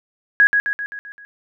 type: tone with echo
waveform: sine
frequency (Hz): 1660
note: G#6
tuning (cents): -1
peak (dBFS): -8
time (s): 0.4-0.47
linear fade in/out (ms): 0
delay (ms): 130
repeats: 6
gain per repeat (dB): -5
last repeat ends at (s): 1.25
effects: none